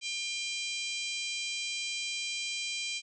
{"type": "harmonic tone with a mistuned harmonic", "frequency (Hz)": 799, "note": "G5", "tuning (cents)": 33, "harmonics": [3, 4, 5, 6, 7, 8, 9, 10], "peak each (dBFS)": [-37, -39, -41, -43, -44, -45, -46, -47], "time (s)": [0.01, 3.02], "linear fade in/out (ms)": 50, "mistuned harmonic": 4, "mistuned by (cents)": -20, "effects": []}